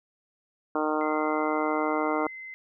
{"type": "harmonic tone", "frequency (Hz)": 153.7, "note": "D#3", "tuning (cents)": -21, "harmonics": [2, 3, 4, 5, 6, 7, 8, 9], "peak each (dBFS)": [-29, -31, -32, -33, -34, -34, -35, -36], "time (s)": [0.75, 2.27], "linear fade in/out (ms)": 2}
{"type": "tone", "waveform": "sine", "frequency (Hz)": 2061, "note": "C7", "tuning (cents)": -27, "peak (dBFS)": -38, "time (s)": [1.01, 2.54], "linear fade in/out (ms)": 0}
{"effects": []}